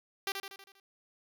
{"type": "tone with echo", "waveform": "5% pulse", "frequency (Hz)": 392, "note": "G4", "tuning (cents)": 0, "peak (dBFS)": -20, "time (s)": [0.27, 0.32], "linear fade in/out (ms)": 2, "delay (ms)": 80, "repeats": 6, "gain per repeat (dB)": -5, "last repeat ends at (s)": 0.8, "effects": []}